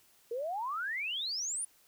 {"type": "exponential sweep", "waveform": "sine", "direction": "up", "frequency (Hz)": [450, 9910], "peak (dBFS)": -33, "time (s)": [0.31, 1.65], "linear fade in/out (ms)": 5, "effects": ["white hiss -65 dBFS RMS until 1.87 s"]}